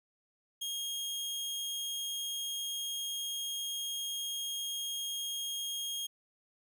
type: tone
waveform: sawtooth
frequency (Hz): 3251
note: G#7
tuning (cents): -38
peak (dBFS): -32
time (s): 0.61-6.07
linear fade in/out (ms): 10
effects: none